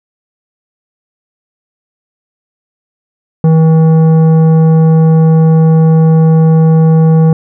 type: tone with tanh clipping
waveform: sine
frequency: 160.5 Hz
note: E3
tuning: 46 cents flat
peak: -5 dBFS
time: 3.44-7.33 s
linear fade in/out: 2 ms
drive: 11 dB
effects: none